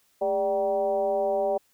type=tone with frequency modulation; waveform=sine; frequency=587.3 Hz; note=D5; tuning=in tune; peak=-22 dBFS; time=0.21-1.58 s; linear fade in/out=10 ms; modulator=184 Hz; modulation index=0.99; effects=white hiss -66 dBFS RMS until 1.73 s